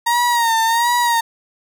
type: tone with vibrato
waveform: 35% pulse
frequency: 932.3 Hz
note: A#5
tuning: in tune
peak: -12 dBFS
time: 0.06-1.21 s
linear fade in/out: 10 ms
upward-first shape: sine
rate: 1.4 Hz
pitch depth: 66 cents each way
effects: none